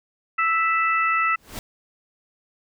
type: harmonic tone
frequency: 659.3 Hz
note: E5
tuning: in tune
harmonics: 2 / 3 / 4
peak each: -20 / -24 / -26 dBFS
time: 0.38-1.36 s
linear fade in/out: 10 ms
type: noise with exponential growth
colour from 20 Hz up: pink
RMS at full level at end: -30 dBFS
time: 1.34-1.59 s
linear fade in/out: 1 ms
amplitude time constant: 53 ms
effects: none